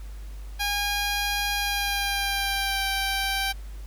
10% pulse tone with pitch glide, 815 to 781.8 Hz, G#5 to G5, -33 to -5 cents, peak -16 dBFS, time 0.59-3.53 s, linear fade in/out 20 ms, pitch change -72 cents, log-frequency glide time 1.53-2.86 s, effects added 50 Hz sine -35 dBFS peak until 3.86 s + pink hiss -53 dBFS RMS until 3.86 s

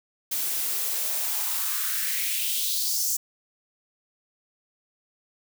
blue noise with high-pass filter sweep, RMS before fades -27 dBFS, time 0.31-3.17 s, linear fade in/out 10 ms, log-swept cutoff 220 to 6600 Hz, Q 3, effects none

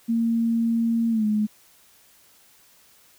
sine tone with pitch glide, 230 to 212.1 Hz, A#3 to G#3, -23 to +37 cents, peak -19 dBFS, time 0.08-1.47 s, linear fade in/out 20 ms, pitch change -140 cents, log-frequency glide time 1.1-1.25 s, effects white hiss -56 dBFS RMS until 3.18 s

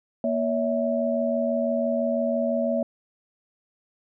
sine tone cluster, 235.5 / 566 / 652 Hz, A#3 / C#5 / E5, +18 / +36 / -19 cents, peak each -26 dBFS, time 0.24-2.83 s, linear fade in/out 2 ms, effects none

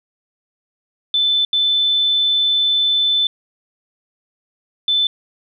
sine tone bursts at uneven times, 3520 Hz, A7, in tune, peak -13 dBFS, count 3, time 1.14-1.45 / 1.53-3.27 / 4.88-5.07 s, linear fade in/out 2 ms, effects none

